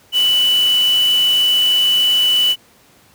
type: tone in noise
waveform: sine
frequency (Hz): 2973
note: F#7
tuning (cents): +8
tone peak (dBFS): -11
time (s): 0.12-2.56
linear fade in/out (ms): 50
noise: white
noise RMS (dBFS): -28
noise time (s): 0.12-2.56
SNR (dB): +14
effects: pink hiss -50 dBFS RMS until 3.14 s + high-pass 80 Hz 12 dB/octave